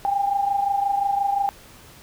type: tone pair together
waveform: sine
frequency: 796.3 / 822 Hz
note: G5 / G#5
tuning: +27 / -18 cents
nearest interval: minor second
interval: 55 cents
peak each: -20 / -26 dBFS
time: 0.05-1.49 s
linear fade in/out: 0 ms
effects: pink hiss -47 dBFS RMS until 2.02 s